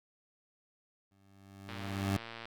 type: tone with exponential growth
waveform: 20% pulse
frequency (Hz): 98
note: G2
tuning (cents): 0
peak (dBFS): -23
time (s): 1.11-2.17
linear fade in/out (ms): 5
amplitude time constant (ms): 230
type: click train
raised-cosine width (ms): 0.3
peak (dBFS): -28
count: 89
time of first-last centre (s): 1.69-2.455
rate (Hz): 115
effects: none